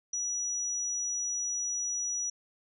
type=tone; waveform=sine; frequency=5850 Hz; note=F#8; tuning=21 cents flat; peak=-30 dBFS; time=0.13-2.3 s; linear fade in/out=5 ms; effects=none